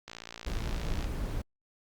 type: click train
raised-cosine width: 0.2 ms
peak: -24 dBFS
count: 56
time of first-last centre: 0.08-1.043 s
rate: 57.1 Hz
type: noise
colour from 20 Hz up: brown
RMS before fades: -33 dBFS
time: 0.46-1.42 s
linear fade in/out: 10 ms
effects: Opus 48 kbps